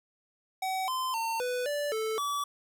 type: tone with pitch steps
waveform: square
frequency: 757 / 1032 / 907 / 496.3 / 583 / 439.3 / 1148 Hz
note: F#5 / C6 / A#5 / B4 / D5 / A4 / D6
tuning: +39 / -24 / -48 / +8 / -13 / -3 / -40 cents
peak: -30 dBFS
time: 0.62-2.44 s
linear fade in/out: 5 ms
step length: 260 ms
effects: none